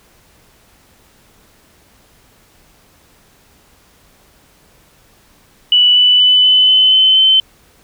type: tone with pitch steps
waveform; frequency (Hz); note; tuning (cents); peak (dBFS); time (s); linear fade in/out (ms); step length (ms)
sine; 2960 / 2979 / 2998 / 3017 / 3036 / 3056 / 3075; F#7 / F#7 / F#7 / F#7 / F#7 / G7 / G7; 0 / +11 / +22 / +33 / +44 / -45 / -34; -6; 5.72-7.4; 2; 240
effects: pink hiss -50 dBFS RMS until 7.83 s